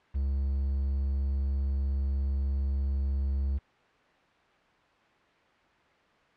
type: tone with quantisation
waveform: triangle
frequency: 68.4 Hz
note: C#2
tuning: 23 cents flat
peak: -24 dBFS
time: 0.14-3.59 s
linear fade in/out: 20 ms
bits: 9
effects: white hiss -62 dBFS RMS until 6.36 s + low-pass 2000 Hz 12 dB/octave